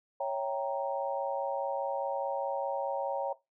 sine chord, C# diminished seventh, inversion none, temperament equal, 554.4 / 659.3 / 784 / 932.3 Hz, C#5 / E5 / G5 / Bb5, 0 / 0 / 0 / 0 cents, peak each -33 / -39 / -36 / -37 dBFS, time 0.2-3.33 s, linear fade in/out 5 ms, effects noise-tail reverb RT60 0.2 s tail -18 dB re dry

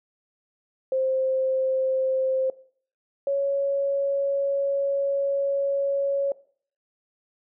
sine tone pair in turn, 525 / 556.2 Hz, C5 / C#5, +6 / +6 cents, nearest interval minor second, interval 100 cents, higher second, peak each -21 dBFS, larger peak neither, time 0.92-2.5 / 3.27-6.32 s, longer second, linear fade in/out 2 ms, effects noise-tail reverb RT60 0.5 s tail -19 dB re dry

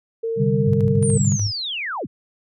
sine tone, 454.8 Hz, A#4, 43 cents flat, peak -21 dBFS, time 0.23-1.18 s, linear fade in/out 10 ms
sine chord, C suspended second, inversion none, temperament just, 130.81 / 147.16 / 196.22 Hz, C3 / D3 / G3, 0 / +4 / +2 cents, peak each -21 dBFS, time 0.36-1.39 s, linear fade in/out 50 ms
sine tone with tremolo, 103.83 Hz, G#2, in tune, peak -18 dBFS, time 0.66-1.52 s, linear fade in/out 20 ms, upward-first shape square, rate 6.8 Hz, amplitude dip 55%
sine linear sweep, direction down, 9397 to 52.3 Hz, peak -24 dBFS, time 1.02-2.07 s, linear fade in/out 20 ms
effects none

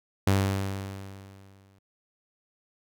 sawtooth tone with exponential decay, 97.5 Hz, G2, 9 cents flat, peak -15 dBFS, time 0.27-1.79 s, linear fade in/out 5 ms, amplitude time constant 330 ms, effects none

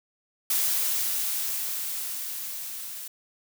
blue noise with level ramp, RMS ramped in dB -24 to -38 dBFS, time 0.5-3.08 s, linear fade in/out 5 ms, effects none

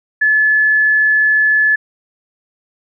sine tone, 1723 Hz, A6, 37 cents flat, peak -9 dBFS, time 0.21-1.76 s, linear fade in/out 10 ms, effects none

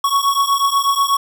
square beating tone pair, 1108.7 / 1116.9 Hz, C#6 / C#6, 0 / +13 cents, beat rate 8.2 Hz, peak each -17 / -18 dBFS, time 0.04-1.17 s, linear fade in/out 5 ms, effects none

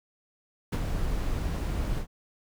brown noise with ADSR envelope, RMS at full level -23 dBFS, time 0.72-2.07 s, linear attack 11 ms, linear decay 40 ms, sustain -6 dB, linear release 88 ms, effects none

